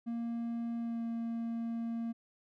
triangle tone with pitch glide, 233.1 to 230.7 Hz, A#3 to A#3, 0 to -18 cents, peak -32 dBFS, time 0.06-2.13 s, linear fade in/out 20 ms, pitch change -18 cents, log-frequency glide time 0.79-1.02 s, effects none

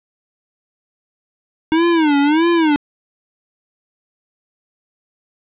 square tone with vibrato, 311.1 Hz, D#4, in tune, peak -12 dBFS, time 1.72-2.76 s, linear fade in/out 0 ms, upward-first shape sine, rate 1.6 Hz, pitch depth 170 cents each way, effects resampled to 8000 Hz + 8-bit

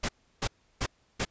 pink noise bursts, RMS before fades -29 dBFS, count 4, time 0.03-1.252 s, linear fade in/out 10 ms, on 58 ms, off 330 ms, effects pink hiss -68 dBFS RMS until 1.3 s + resampled to 16000 Hz

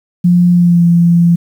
sine tone with pitch glide, 176.2 to 171.09 Hz, F3 to F3, +16 to -35 cents, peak -5 dBFS, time 0.24-1.36 s, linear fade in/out 10 ms, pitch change -51 cents, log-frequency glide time 0.52-0.84 s, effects 7-bit

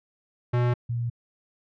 square / sine tone pair in turn, 121.9 / 118.5 Hz, B2 / A#2, -22 / +29 cents, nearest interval unison, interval 49 cents, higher first, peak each -21 / -25 dBFS, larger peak first, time 0.53-0.74 / 0.89-1.1 s, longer neither, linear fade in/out 10 ms, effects low-pass 2000 Hz 12 dB/octave

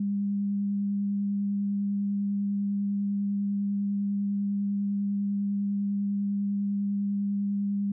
sine tone with vibrato, 201.1 Hz, G3, 44 cents sharp, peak -25 dBFS, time 0-7.92 s, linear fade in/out 5 ms, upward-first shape triangle, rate 10 Hz, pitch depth 11 cents each way, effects none

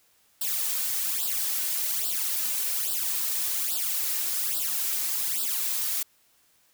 blue noise with flanger, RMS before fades -28 dBFS, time 0.41-6.03 s, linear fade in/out 5 ms, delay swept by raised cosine 0.23 to 3.33 ms, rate 1.2 Hz, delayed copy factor +1, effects white hiss -64 dBFS RMS until 6.73 s

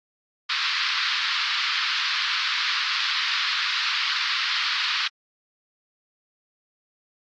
white band-pass noise, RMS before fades -25 dBFS, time 0.49-5.08 s, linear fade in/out 10 ms, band 1100 to 4700 Hz, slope 48 dB/octave, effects AAC 64 kbps

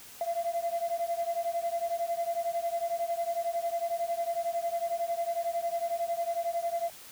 sine beating tone pair, 677 / 688 Hz, E5 / F5, +46 / -26 cents, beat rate 11 Hz, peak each -30 / -31 dBFS, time 0.21-6.9 s, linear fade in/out 2 ms, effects tanh soft clip ceiling -24 dBFS + white hiss -49 dBFS RMS until 7.11 s

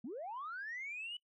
sine linear sweep, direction up, 199.7 to 2984 Hz, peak -40 dBFS, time 0.04-1.17 s, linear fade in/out 5 ms, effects noise-tail reverb RT60 0.1 s tail -22 dB re dry + tanh soft clip ceiling -37 dBFS

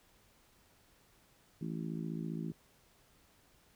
harmonic tone, 55 Hz, A1, in tune, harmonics 3 / 4 / 5 / 6 / 7, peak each -39 / -42 / -46 / -46 / -52 dBFS, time 1.61-2.52 s, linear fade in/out 5 ms, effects pink hiss -67 dBFS RMS until 3.75 s

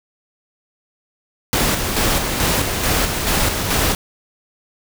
pink noise with tremolo, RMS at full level -17 dBFS, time 1.53-3.95 s, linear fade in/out 0 ms, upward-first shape square, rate 2.3 Hz, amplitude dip 40%, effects none

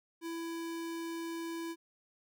square tone, 332.5 Hz, E4, 15 cents sharp, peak -38 dBFS, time 0.21-1.76 s, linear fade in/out 50 ms, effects none

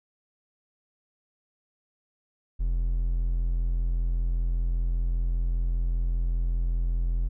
triangle tone, 42.55 Hz, F1, 44 cents flat, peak -21 dBFS, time 2.59-7.29 s, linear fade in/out 20 ms, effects none

